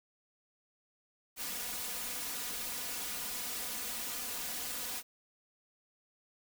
white noise with comb filter, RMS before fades -39 dBFS, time 1.36-5.03 s, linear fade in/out 50 ms, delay 4.1 ms, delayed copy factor +1, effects none

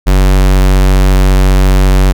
square tone, 47.32 Hz, F#1, 40 cents sharp, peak -5 dBFS, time 0.06-2.13 s, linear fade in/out 20 ms, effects none

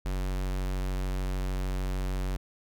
square tone, 46.72 Hz, F#1, 18 cents sharp, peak -29 dBFS, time 0.05-2.37 s, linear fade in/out 10 ms, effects none

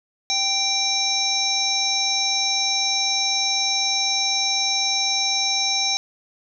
harmonic tone, 784 Hz, G5, in tune, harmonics 1 / 3 / 5 / 7 / 8, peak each -29 / -28 / -23 / -24 / -27 dBFS, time 0.3-5.97 s, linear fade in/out 0 ms, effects none

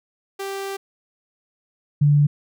sawtooth / sine tone pair in turn, 392 / 145.95 Hz, G4 / D3, 0 / -10 cents, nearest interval octave + perfect fourth, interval 1710 cents, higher first, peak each -23 / -12 dBFS, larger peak second, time 0.39-0.77 / 2.01-2.27 s, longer first, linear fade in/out 10 ms, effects none

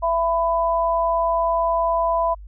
sine tone pair together, 669 / 998.6 Hz, E5 / B5, +25 / +19 cents, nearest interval perfect fifth, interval 694 cents, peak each -20 dBFS, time 0.02-2.35 s, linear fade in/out 20 ms, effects added 50 Hz sine -36 dBFS peak until 2.47 s

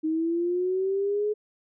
sine linear sweep, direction up, 311.1 to 425.3 Hz, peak -23 dBFS, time 0.03-1.34 s, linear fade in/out 20 ms, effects none

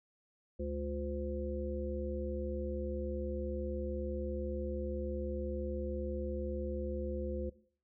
harmonic tone with a mistuned harmonic, 71 Hz, C#2, 42 cents sharp, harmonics 1 / 3 / 5 / 7, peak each -39 / -42 / -41 / -41 dBFS, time 0.59-7.5 s, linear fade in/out 10 ms, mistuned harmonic 7, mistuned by +60 cents, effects noise-tail reverb RT60 0.5 s tail -17 dB re dry

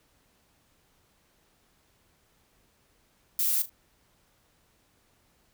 violet noise with echo, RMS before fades -26 dBFS, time 3.39-3.62 s, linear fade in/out 2 ms, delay 38 ms, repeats 2, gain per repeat -13 dB, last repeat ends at 3.696 s, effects pink hiss -67 dBFS RMS until 5.53 s

